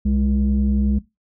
sine tone pair together, 65.29 / 206.7 Hz, C2 / G#3, -3 / -8 cents, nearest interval octave + minor sixth, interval 1995 cents, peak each -17 / -17 dBFS, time 0.05-0.99 s, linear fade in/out 10 ms, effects noise-tail reverb RT60 0.2 s tail -18 dB re dry + tanh soft clip ceiling -11 dBFS

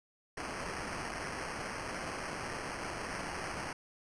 violet noise with sample-and-hold, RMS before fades -40 dBFS, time 0.37-3.73 s, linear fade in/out 5 ms, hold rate 3675 Hz, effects resampled to 22050 Hz

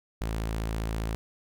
sawtooth tone, 55 Hz, A1, in tune, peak -25 dBFS, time 0.21-1.15 s, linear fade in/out 0 ms, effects none

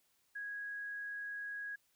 sine tone, 1655 Hz, G#6, 6 cents flat, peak -40 dBFS, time 0.35-1.76 s, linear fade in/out 10 ms, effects white hiss -75 dBFS RMS until 1.95 s

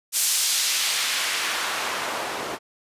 white noise with band-pass filter sweep, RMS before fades -25 dBFS, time 0.12-2.59 s, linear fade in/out 50 ms, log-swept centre 7800 to 490 Hz, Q 0.75, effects resampled to 32000 Hz

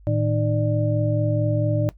sine tone cluster, 112 / 156.5 / 304.3 / 591 Hz, A2 / D#3 / D#4 / D5, +31 / +10 / -38 / +11 cents, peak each -21 / -27 / -27 / -25 dBFS, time 0.07-1.89 s, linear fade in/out 0 ms, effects noise-tail reverb RT60 0.1 s tail -17 dB re dry + added 50 Hz sine -45 dBFS peak until 1.97 s

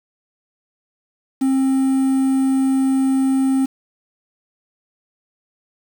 triangle tone with quantisation, 266.2 Hz, C4, 30 cents sharp, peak -12 dBFS, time 1.41-3.66 s, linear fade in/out 10 ms, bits 6, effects none

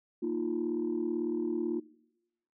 sine chord, Bb suspended fourth, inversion none, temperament equal, 233.1 / 311.1 / 349.2 Hz, Bb3 / Eb4 / F4, 0 / 0 / 0 cents, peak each -35 / -34 / -31 dBFS, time 0.22-1.8 s, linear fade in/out 10 ms, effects noise-tail reverb RT60 0.9 s tail -21 dB re dry + tanh soft clip ceiling -23 dBFS

